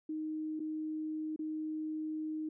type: tone with dropouts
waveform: sine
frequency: 311.1 Hz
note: D#4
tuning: in tune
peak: -35 dBFS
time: 0.09-2.49 s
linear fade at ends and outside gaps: 5 ms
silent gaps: 0.595-0.601 / 1.362-1.391 s
effects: none